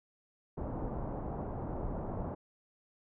pink low-pass noise, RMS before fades -38 dBFS, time 0.57-2.35 s, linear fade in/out 10 ms, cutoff 920 Hz, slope 24 dB/octave, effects none

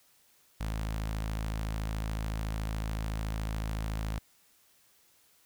sawtooth tone with notch filter, 53.8 Hz, A1, 38 cents flat, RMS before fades -34 dBFS, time 0.6-4.19 s, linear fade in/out 10 ms, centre 380 Hz, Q 1.5, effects white hiss -65 dBFS RMS until 5.45 s

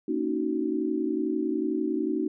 sine chord, D# minor seventh, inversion second, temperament just, 233.3 / 280 / 311.1 / 373.4 Hz, A#3 / C#4 / D#4 / F#4, +2 / +18 / 0 / +16 cents, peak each -33 / -31 / -28 / -31 dBFS, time 0.08-2.28 s, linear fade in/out 5 ms, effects none

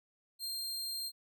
sawtooth tone, 4189 Hz, C8, 1 cent sharp, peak -34 dBFS, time 0.39-1.12 s, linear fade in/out 50 ms, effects none

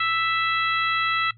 harmonic tone, 659.3 Hz, E5, in tune, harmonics 2 / 3 / 4 / 5 / 6, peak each -23 / -27 / -29 / -31 / -33 dBFS, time 0-1.31 s, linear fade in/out 5 ms, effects noise-tail reverb RT60 0.1 s tail -17 dB re dry + added 114 Hz sine -48 dBFS peak until 1.37 s

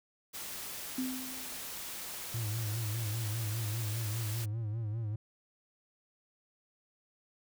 white noise, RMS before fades -42 dBFS, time 0.33-4.46 s, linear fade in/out 20 ms
sine tone with exponential decay, 257.9 Hz, C4, 25 cents flat, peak -30 dBFS, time 0.98-1.77 s, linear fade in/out 5 ms, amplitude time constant 170 ms
triangle tone with vibrato, 110 Hz, A2, in tune, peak -31 dBFS, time 2.34-5.16 s, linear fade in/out 5 ms, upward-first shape sine, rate 5 Hz, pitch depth 100 cents each way
effects none

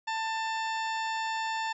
harmonic tone, 890 Hz, A5, 20 cents sharp, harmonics 1 / 2 / 3 / 4 / 5 / 6 / 8, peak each -31 / -36 / -41 / -43 / -46 / -47 / -48 dBFS, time 0.07-1.73 s, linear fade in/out 10 ms, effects none

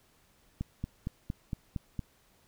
click train, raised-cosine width 5 ms, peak -21 dBFS, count 7, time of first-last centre 0.61-1.992 s, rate 4.34 Hz, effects pink hiss -66 dBFS RMS until 2.47 s

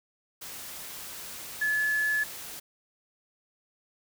sine tone in noise, 1716 Hz, A6, 44 cents flat, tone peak -24 dBFS, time 1.61-2.24 s, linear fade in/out 10 ms, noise white, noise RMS -41 dBFS, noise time 0.41-2.6 s, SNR +14 dB, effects none

